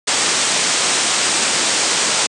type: low-pass noise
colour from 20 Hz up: white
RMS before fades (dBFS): -17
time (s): 0.07-2.27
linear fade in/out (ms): 10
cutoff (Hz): 8900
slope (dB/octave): 96
effects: high-pass 200 Hz 12 dB/octave